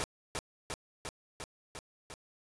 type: noise with echo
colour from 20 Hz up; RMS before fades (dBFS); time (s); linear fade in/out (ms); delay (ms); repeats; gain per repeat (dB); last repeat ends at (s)
pink; -34; 0-0.04; 0; 350; 6; -2; 2.14
effects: resampled to 24000 Hz